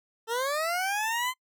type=linear sweep; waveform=20% pulse; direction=up; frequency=441 to 1038 Hz; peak=-22 dBFS; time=0.27-1.34 s; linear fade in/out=50 ms; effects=noise-tail reverb RT60 0.1 s tail -26 dB re dry